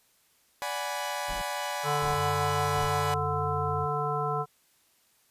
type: chord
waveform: sawtooth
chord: G# half-diminished seventh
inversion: second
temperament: equal with one note detuned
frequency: 581.3 / 740 / 830.6 / 987.8 Hz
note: D5 / F#5 / G#5 / B5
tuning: -18 / 0 / 0 / 0 cents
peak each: -33 / -34 / -32 / -32 dBFS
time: 0.62-3.14 s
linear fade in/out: 0 ms
type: noise bursts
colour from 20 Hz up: brown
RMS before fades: -39 dBFS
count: 3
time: 1.28-2.88 s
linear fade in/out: 10 ms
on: 140 ms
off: 590 ms
type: harmonic tone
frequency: 146.83 Hz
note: D3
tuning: in tune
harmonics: 1 / 3 / 5 / 7 / 9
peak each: -33 / -33 / -33 / -33 / -33 dBFS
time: 1.83-4.46 s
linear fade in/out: 50 ms
type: tone with pitch glide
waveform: sine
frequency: 93.8 to 92.51 Hz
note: F#2 to F#2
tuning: +24 to 0 cents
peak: -34 dBFS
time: 2.14-3.88 s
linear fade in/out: 50 ms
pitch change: -24 cents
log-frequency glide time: 2.72-3.14 s
effects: white hiss -66 dBFS RMS until 5.3 s + resampled to 32000 Hz